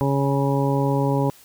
harmonic tone, 138.59 Hz, C#3, in tune, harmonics 1 / 2 / 3 / 4 / 6 / 7, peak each -21 / -24 / -26 / -27 / -29 / -29 dBFS, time 0.01-1.3 s, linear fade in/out 0 ms, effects white hiss -50 dBFS RMS until 1.44 s

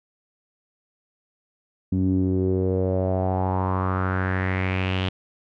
sawtooth tone with low-pass filter sweep, 93.4 Hz, F#2, 17 cents sharp, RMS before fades -23 dBFS, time 1.92-5.09 s, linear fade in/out 5 ms, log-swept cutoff 240 to 3200 Hz, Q 4.6, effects none

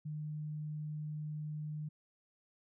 sine tone, 151.8 Hz, D#3, 42 cents flat, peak -38 dBFS, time 0.05-1.89 s, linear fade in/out 10 ms, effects none

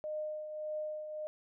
sine tone with tremolo, 612 Hz, D#5, 29 cents flat, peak -34 dBFS, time 0.04-1.27 s, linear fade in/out 0 ms, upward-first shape triangle, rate 1.7 Hz, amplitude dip 55%, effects none

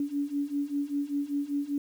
sine beating tone pair, 282.6 / 287.7 Hz, C#4 / D4, +34 / -36 cents, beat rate 5.1 Hz, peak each -32 / -30 dBFS, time 0-1.78 s, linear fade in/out 2 ms, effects 9-bit

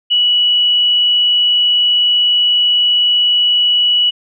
sine tone, 2939 Hz, F#7, 12 cents flat, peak -9 dBFS, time 0.1-4.11 s, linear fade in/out 20 ms, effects none

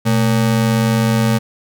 square ring-modulated tone, 171.3 Hz, F3, 33 cents flat, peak -10 dBFS, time 0.05-1.39 s, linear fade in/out 20 ms, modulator 49.7 Hz, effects none

